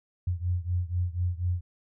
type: beating tone pair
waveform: sine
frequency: 87.4 / 91.5 Hz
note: F2 / F#2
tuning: +2 / -19 cents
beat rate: 4.1 Hz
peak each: -28 / -30 dBFS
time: 0.27-1.61 s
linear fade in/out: 5 ms
effects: none